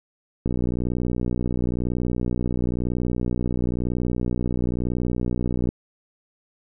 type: click train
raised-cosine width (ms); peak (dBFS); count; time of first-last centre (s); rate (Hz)
3; -12; 320; 0.46-5.69; 61
effects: none